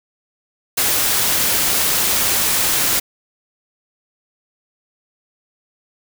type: noise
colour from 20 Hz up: white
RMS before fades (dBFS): -17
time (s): 0.77-3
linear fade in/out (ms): 10
effects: none